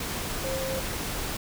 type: tone in noise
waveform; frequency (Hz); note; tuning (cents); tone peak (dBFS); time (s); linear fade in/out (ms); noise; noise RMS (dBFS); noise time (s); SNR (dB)
sine; 530; C5; +22; -30; 0.44-0.8; 5; pink; -32; 0-1.37; -1
effects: none